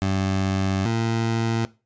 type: tone pair in turn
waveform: 20% pulse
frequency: 96.2 / 114.08 Hz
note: G2 / A#2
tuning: -32 / -37 cents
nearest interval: minor third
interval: 295 cents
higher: second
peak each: -16 dBFS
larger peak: neither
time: 0.02-0.86 / 0.86-1.65 s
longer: first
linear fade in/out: 0 ms
effects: noise-tail reverb RT60 0.3 s tail -20 dB re dry + resampled to 16000 Hz